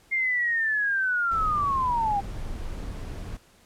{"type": "linear sweep", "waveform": "sine", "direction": "down", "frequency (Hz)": [2129, 784], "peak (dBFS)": -22, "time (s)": [0.11, 2.21], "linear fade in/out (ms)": 20}
{"type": "noise", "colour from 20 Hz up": "brown", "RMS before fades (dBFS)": -34, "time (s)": [1.31, 3.37], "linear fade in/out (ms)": 5}
{"effects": ["pink hiss -58 dBFS RMS until 3.65 s", "low-pass 12000 Hz 12 dB/octave"]}